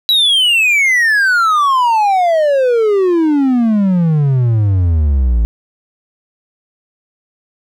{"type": "exponential sweep", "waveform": "triangle", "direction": "down", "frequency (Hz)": [3951, 54.3], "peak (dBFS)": -7, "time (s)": [0.09, 5.45], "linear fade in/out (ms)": 0, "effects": []}